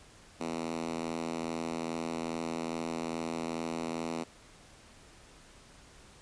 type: tone with high-pass filter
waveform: 5% pulse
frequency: 82.41 Hz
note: E2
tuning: in tune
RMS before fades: -36 dBFS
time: 0.4-4.24 s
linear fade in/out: 10 ms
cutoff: 230 Hz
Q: 2.3
effects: pink hiss -56 dBFS RMS until 6.21 s + resampled to 22050 Hz